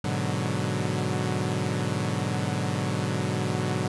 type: chord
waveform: sawtooth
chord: G# half-diminished seventh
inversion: none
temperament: equal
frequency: 103.83 / 123.47 / 146.83 / 185 Hz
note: G#2 / B2 / D3 / F#3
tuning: 0 / 0 / 0 / 0 cents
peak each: -27 dBFS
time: 0.04-3.88 s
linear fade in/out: 5 ms
effects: resampled to 24000 Hz